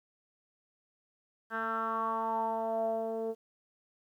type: tone with low-pass filter sweep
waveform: 10% pulse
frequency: 224.5 Hz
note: A3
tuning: 35 cents sharp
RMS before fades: -33 dBFS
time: 1.5-3.35 s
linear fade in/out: 50 ms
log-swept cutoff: 1600 to 490 Hz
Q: 5.7
effects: 11-bit